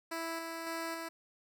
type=tone with tremolo; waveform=10% pulse; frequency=329.6 Hz; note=E4; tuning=in tune; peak=-28 dBFS; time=0.11-1.09 s; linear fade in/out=10 ms; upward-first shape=square; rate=1.8 Hz; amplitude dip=30%; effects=none